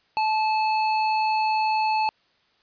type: tone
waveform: square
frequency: 869 Hz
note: A5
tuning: 22 cents flat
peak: -21 dBFS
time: 0.17-2.09 s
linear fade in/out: 0 ms
effects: white hiss -64 dBFS RMS until 2.62 s + resampled to 11025 Hz

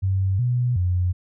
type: tone with pitch steps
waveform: sine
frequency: 95.7 / 123.2 / 90 Hz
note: G2 / B2 / F#2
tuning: -41 / -4 / -47 cents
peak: -18 dBFS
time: 0.02-1.13 s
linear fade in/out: 20 ms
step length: 370 ms
effects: none

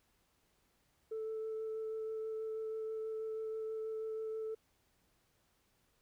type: tone with vibrato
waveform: sine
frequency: 440 Hz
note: A4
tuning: in tune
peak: -36 dBFS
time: 1.11-4.55 s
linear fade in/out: 10 ms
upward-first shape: sine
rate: 6.2 Hz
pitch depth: 9 cents each way
effects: tanh soft clip ceiling -35 dBFS + pink hiss -75 dBFS RMS until 6.01 s

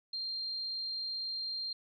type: tone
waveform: sine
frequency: 4186 Hz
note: C8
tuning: in tune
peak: -35 dBFS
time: 0.13-1.73 s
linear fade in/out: 5 ms
effects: none

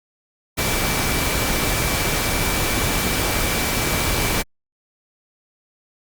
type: tone in noise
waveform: sine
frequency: 2323 Hz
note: D7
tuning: 20 cents flat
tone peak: -30 dBFS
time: 0.57-4.43 s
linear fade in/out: 20 ms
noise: pink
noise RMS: -21 dBFS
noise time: 0.57-4.43 s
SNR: -12 dB
effects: Opus 48 kbps

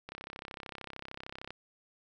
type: click train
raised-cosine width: 0.3 ms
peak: -26 dBFS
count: 48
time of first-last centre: 0.09-1.506 s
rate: 33.2 Hz
effects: none

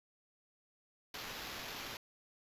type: noise with sample-and-hold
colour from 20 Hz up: blue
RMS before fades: -45 dBFS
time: 1.14-1.97 s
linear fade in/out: 2 ms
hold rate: 8820 Hz
effects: resampled to 32000 Hz

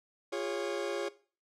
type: chord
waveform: 40% pulse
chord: Db major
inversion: first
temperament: equal with one note detuned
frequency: 349.2 / 408.2 / 554.4 Hz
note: F4 / Ab4 / Db5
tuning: 0 / -30 / 0 cents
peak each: -37 / -37 / -36 dBFS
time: 0.32-1.09 s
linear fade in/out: 10 ms
effects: noise-tail reverb RT60 0.4 s tail -18 dB re dry + low-pass 7000 Hz 12 dB/octave

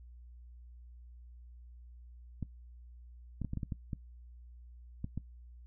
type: clicks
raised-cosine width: 5 ms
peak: -24 dBFS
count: 10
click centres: 2.427 / 3.417 / 3.447 / 3.534 / 3.573 / 3.632 / 3.722 / 3.932 / 5.044 / 5.176 s
effects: noise-tail reverb RT60 0.1 s tail -19 dB re dry + added 60 Hz sine -50 dBFS peak until 5.66 s

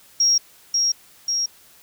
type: tone with echo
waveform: sine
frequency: 5600 Hz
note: F8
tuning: 4 cents sharp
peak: -13 dBFS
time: 0.2-0.38 s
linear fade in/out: 5 ms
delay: 540 ms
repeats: 2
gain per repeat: -3 dB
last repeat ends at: 1.46 s
effects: tanh soft clip ceiling -9 dBFS + white hiss -51 dBFS RMS until 1.82 s

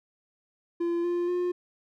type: tone with pitch steps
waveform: triangle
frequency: 342.3 / 349.1 / 356 Hz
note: F4 / F4 / F4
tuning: -35 / -1 / +33 cents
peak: -23 dBFS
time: 0.8-1.52 s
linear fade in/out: 10 ms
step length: 240 ms
effects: none

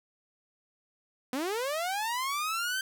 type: linear sweep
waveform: sawtooth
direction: up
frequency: 242.8 to 1568 Hz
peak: -26 dBFS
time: 1.33-2.81 s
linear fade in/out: 2 ms
effects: none

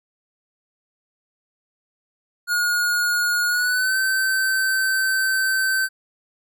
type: tone with pitch glide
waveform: square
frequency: 1439 to 1542.3 Hz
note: F#6 to G6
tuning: -49 to -29 cents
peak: -19 dBFS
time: 2.47-5.89 s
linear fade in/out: 50 ms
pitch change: +120 cents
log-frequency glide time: 3.48-3.97 s
effects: none

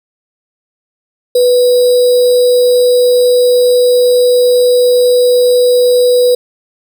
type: tone with sample-and-hold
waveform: sine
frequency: 493.9 Hz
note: B4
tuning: in tune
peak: -5 dBFS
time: 1.35-6.35 s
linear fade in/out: 5 ms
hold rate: 4410 Hz
effects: none

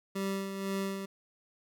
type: tone with tremolo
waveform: 25% pulse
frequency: 194.9 Hz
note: G3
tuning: 10 cents flat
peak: -27 dBFS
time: 0.15-1.06 s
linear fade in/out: 10 ms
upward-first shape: sine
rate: 2 Hz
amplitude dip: 50%
effects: none

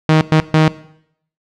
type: tone bursts at uneven times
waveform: sawtooth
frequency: 156.8 Hz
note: D#3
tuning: 14 cents sharp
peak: -4 dBFS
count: 3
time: 0.09-0.21 / 0.32-0.4 / 0.54-0.68 s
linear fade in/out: 0 ms
effects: noise-tail reverb RT60 0.7 s tail -18 dB re dry + low-pass 4000 Hz 12 dB/octave

